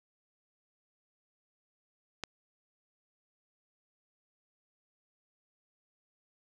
click, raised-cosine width 0.2 ms, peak -18 dBFS, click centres 2.237 s, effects none

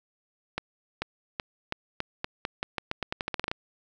accelerating click train, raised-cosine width 0.3 ms, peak -13 dBFS, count 19, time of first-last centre 0.58-3.515 s, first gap 440 ms, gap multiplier 0.86, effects none

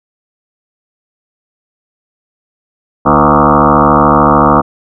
sine tone with frequency modulation, 710 Hz, F5, 28 cents sharp, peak -4 dBFS, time 3.05-4.62 s, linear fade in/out 20 ms, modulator 73.7 Hz, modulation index 7.8, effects none

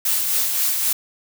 blue noise with tremolo, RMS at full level -19 dBFS, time 0.05-0.93 s, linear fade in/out 5 ms, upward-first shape sine, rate 3.8 Hz, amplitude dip 35%, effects none

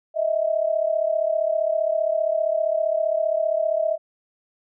sine tone pair together, 624.1 / 659.3 Hz, D#5 / E5, +5 / 0 cents, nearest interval minor second, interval 95 cents, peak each -22 dBFS, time 0.14-3.98 s, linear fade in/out 50 ms, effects none

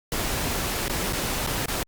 pink noise with dropouts, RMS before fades -27 dBFS, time 0.12-1.83 s, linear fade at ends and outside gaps 2 ms, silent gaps 0.882-0.896 / 1.127-1.131 / 1.466-1.472 / 1.659-1.682 s, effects Opus 48 kbps

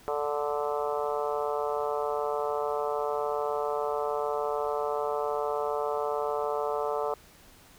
harmonic tone with a mistuned harmonic, 146.83 Hz, D3, in tune, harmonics 3 / 4 / 5 / 6 / 7 / 8 / 9, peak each -31 / -33 / -35 / -37 / -38 / -39 / -40 dBFS, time 0.08-7.14 s, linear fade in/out 0 ms, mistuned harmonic 9, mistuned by -23 cents, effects pink hiss -55 dBFS RMS until 7.78 s

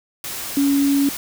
sine tone in noise, 280 Hz, C#4, 18 cents sharp, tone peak -14 dBFS, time 0.57-1.09 s, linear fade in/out 2 ms, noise white, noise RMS -29 dBFS, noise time 0.24-1.17 s, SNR +12 dB, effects none

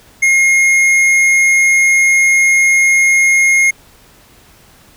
sine tone with hard clipping, 2144 Hz, C7, 42 cents sharp, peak -9 dBFS, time 0.22-3.71 s, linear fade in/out 10 ms, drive 9 dB, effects pink hiss -45 dBFS RMS until 4.96 s

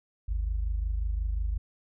sine tone pair together, 51.32 / 76.9 Hz, G#1 / D#2, -20 / -20 cents, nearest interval perfect fifth, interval 700 cents, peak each -27 / -35 dBFS, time 0.28-1.58 s, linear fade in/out 10 ms, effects none

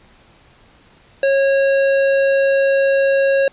sine tone with tanh clipping, 547 Hz, C#5, 23 cents flat, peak -14 dBFS, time 1.23-3.48 s, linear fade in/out 2 ms, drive 16 dB, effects pink hiss -50 dBFS RMS until 3.52 s + resampled to 8000 Hz

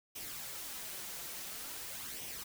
white noise with flanger, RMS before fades -44 dBFS, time 0.15-2.44 s, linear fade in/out 10 ms, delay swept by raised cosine 0.34 to 5.94 ms, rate 0.48 Hz, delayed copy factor +0.5, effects none

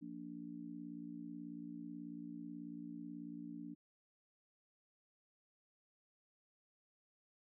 harmonic tone, 58.27 Hz, A#1, in tune, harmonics 3 / 4 / 5, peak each -53 / -51 / -48 dBFS, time 0.01-3.75 s, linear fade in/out 20 ms, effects none

